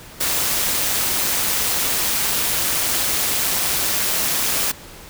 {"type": "noise with amplitude modulation", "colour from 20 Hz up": "white", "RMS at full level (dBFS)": -18, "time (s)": [0.2, 4.72], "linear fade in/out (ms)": 10, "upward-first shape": "sine", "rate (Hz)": 205, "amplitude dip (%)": 50, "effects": ["pink hiss -40 dBFS RMS until 5.09 s"]}